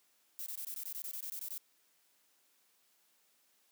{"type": "noise bursts", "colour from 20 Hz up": "violet", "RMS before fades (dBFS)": -42, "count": 13, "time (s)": [0.39, 1.578], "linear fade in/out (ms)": 0, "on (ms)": 72, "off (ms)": 21, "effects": ["white hiss -72 dBFS RMS until 3.71 s", "high-pass 200 Hz 12 dB/octave"]}